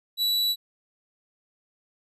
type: tone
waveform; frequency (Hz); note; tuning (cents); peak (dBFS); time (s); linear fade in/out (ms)
45% pulse; 3938; B7; -6; -22; 0.17-0.56; 50
effects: resampled to 32000 Hz